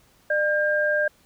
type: tone pair together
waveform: sine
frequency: 600.4 / 1603 Hz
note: D5 / G6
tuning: +38 / +38 cents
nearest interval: octave + perfect fourth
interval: 1700 cents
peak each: -22 dBFS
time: 0.3-1.08 s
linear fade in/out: 5 ms
effects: pink hiss -59 dBFS RMS until 1.25 s